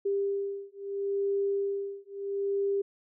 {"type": "beating tone pair", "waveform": "sine", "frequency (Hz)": [397.5, 398.25], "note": ["G4", "G4"], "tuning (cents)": [24, 27], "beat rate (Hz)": 0.75, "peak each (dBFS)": -31, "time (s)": [0.05, 2.82], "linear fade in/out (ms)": 10, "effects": []}